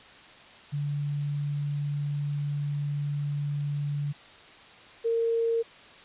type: tone pair in turn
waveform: sine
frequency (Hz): 144.7 / 459.4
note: D3 / A#4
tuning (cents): -25 / -25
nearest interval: octave + minor sixth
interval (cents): 2000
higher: second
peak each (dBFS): -27 / -23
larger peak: second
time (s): 0.72-4.13 / 5.04-5.63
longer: first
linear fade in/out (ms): 20
effects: white hiss -50 dBFS RMS until 6.04 s + resampled to 8000 Hz